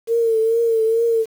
sine tone with vibrato, 453.9 Hz, A#4, 46 cents flat, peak -14 dBFS, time 0.07-1.26 s, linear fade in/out 50 ms, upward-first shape triangle, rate 2.3 Hz, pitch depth 54 cents each way, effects 7-bit

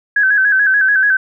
sine tone with vibrato, 1600 Hz, G6, 35 cents sharp, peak -9 dBFS, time 0.16-1.17 s, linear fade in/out 5 ms, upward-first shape square, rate 6.9 Hz, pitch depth 69 cents each way, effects none

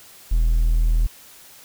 triangle tone, 40.36 Hz, E1, 36 cents flat, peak -12 dBFS, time 0.31-1.07 s, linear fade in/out 10 ms, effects tanh soft clip ceiling -8 dBFS + white hiss -46 dBFS RMS until 1.64 s

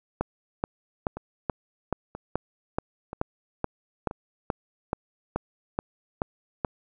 two click trains, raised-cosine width 1 ms, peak -11 / -21 dBFS, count 16 / 4, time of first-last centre 0.21-6.648 / 1.17-4.111 s, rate 2.33 / 1.02 Hz, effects none

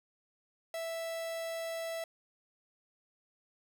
45% pulse tone, 659.3 Hz, E5, in tune, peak -36 dBFS, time 0.74-2.04 s, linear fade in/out 2 ms, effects none

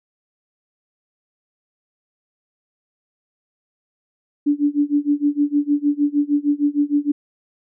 sine tone with tremolo, 290.4 Hz, D4, 19 cents flat, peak -12 dBFS, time 4.46-7.12 s, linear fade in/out 10 ms, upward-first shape sine, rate 6.5 Hz, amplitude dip 95%, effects none

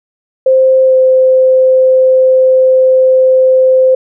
sine tone with pitch glide, 523.3 to 518.8 Hz, C5 to C5, 0 to -15 cents, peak -4 dBFS, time 0.46-3.95 s, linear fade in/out 5 ms, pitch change -15 cents, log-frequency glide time 0.85-0.95 s, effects none

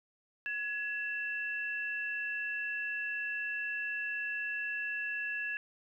sine tone pair together, 1683 / 2679 Hz, G#6 / E7, +23 / +27 cents, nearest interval minor sixth, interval 804 cents, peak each -35 / -38 dBFS, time 0.46-5.57 s, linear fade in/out 0 ms, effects 12-bit

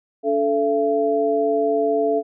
sine tone cluster, 287.5 / 437.9 / 676 Hz, D4 / A4 / E5, -37 / -8 / +43 cents, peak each -25 / -19 / -21 dBFS, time 0.23-2.23 s, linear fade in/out 50 ms, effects none

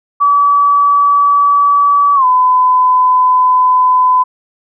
sine tone with pitch glide, 1146 to 1009.2 Hz, D6 to B5, -43 to +37 cents, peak -6 dBFS, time 0.2-4.24 s, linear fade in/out 20 ms, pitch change -220 cents, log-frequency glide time 2.15-2.25 s, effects none

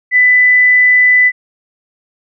sine tone, 1995 Hz, B6, 17 cents sharp, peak -5 dBFS, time 0.11-1.32 s, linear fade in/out 50 ms, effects none

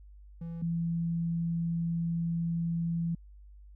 triangle / sine tone pair in turn, 167.1 / 167.94 Hz, E3 / E3, +24 / +33 cents, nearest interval unison, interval 9 cents, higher second, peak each -34 / -28 dBFS, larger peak second, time 0.41-0.62 / 0.62-3.15 s, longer second, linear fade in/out 5 ms, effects added 50 Hz sine -49 dBFS peak until 3.75 s

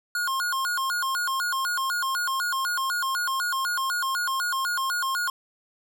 square tone with vibrato, 1239 Hz, D#6, 8 cents flat, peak -25 dBFS, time 0.15-5.3 s, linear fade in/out 2 ms, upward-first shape square, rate 4 Hz, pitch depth 260 cents each way, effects none

